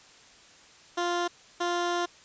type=tone bursts at uneven times; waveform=15% pulse; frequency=349.2 Hz; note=F4; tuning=in tune; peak=-20 dBFS; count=2; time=0.97-1.28 / 1.6-2.06 s; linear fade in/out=10 ms; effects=white hiss -54 dBFS RMS until 2.24 s + resampled to 16000 Hz